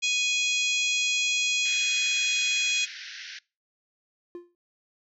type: harmonic tone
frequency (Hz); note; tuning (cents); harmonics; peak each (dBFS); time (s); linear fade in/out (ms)
830.6; G#5; 0; 3 / 4 / 5 / 6 / 7 / 8 / 9; -26 / -28 / -34 / -38 / -37 / -33 / -39; 0.02-2.86; 20
type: band-pass noise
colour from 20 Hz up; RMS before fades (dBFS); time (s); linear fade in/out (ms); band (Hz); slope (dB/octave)
pink; -41; 1.65-3.39; 5; 1500 to 6000; 96
type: tone with exponential decay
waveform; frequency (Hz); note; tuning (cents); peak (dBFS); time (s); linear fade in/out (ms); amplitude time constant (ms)
triangle; 349.2; F4; 0; -31; 4.35-4.55; 1; 42
effects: noise-tail reverb RT60 0.3 s tail -24 dB re dry